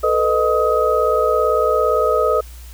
sine tone cluster, 440.4 / 498.1 / 617 / 1262 Hz, A4 / B4 / D#5 / D#6, +2 / +15 / -15 / +24 cents, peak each -19 dBFS, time 0.03-2.41 s, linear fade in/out 10 ms, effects added 60 Hz sine -34 dBFS peak until 2.73 s + white hiss -45 dBFS RMS until 2.73 s

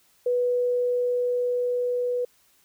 sine tone with level ramp, 491.5 Hz, B4, 8 cents flat, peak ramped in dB -20 to -23 dBFS, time 0.26-2.25 s, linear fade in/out 5 ms, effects white hiss -62 dBFS RMS until 2.64 s

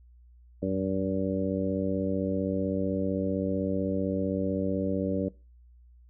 harmonic tone with a mistuned harmonic, 95.7 Hz, G2, 41 cents flat, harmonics 1 / 2 / 3 / 4 / 5 / 6, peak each -36 / -31 / -31 / -37 / -34 / -34 dBFS, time 0.62-5.29 s, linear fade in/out 10 ms, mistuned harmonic 1, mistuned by -59 cents, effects noise-tail reverb RT60 0.3 s tail -22 dB re dry + added 60 Hz sine -52 dBFS peak until 6.09 s

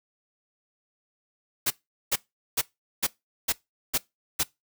white noise bursts, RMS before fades -24 dBFS, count 7, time 1.66-4.435 s, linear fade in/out 10 ms, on 45 ms, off 410 ms, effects noise-tail reverb RT60 0.2 s tail -22 dB re dry

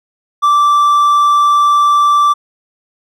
triangle tone, 1169 Hz, D6, 8 cents flat, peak -5 dBFS, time 0.42-2.34 s, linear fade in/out 20 ms, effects none

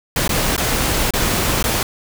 pink noise with dropouts, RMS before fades -18 dBFS, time 0.16-1.83 s, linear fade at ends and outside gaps 2 ms, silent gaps 0.278-0.292 / 0.565-0.578 / 1.107-1.136 / 1.627-1.64 s, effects none

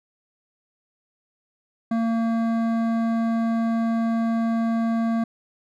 sine tone with hard clipping, 228.2 Hz, A#3, 37 cents flat, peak -22 dBFS, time 1.91-5.24 s, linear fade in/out 5 ms, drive 12 dB, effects none

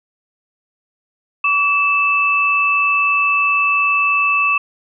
sine tone pair together, 1145.2 / 2637 Hz, D6 / E7, -44 / 0 cents, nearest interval octave + major second, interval 1444 cents, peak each -17 / -14 dBFS, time 1.44-4.58 s, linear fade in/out 5 ms, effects none

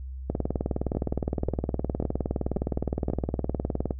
two click trains, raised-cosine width 2 ms, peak -14 / -13 dBFS, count 5 / 71, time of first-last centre 0.95-3.101 / 0.3-3.908 s, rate 1.86 / 19.4 Hz, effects noise-tail reverb RT60 0.1 s tail -19 dB re dry + added 65 Hz sine -34 dBFS peak until 3.99 s

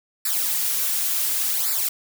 blue noise with flanger, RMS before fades -23 dBFS, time 0.25-1.89 s, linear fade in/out 5 ms, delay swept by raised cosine 0.32 to 6.02 ms, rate 0.69 Hz, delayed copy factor -0.85, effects none

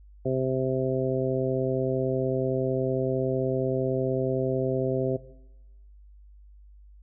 harmonic tone, 130.81 Hz, C3, in tune, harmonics 1 / 2 / 3 / 4 / 5, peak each -29 / -31 / -28 / -30 / -33 dBFS, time 0.25-5.17 s, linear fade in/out 10 ms, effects noise-tail reverb RT60 1.0 s tail -19 dB re dry + added 50 Hz sine -48 dBFS peak until 7.02 s

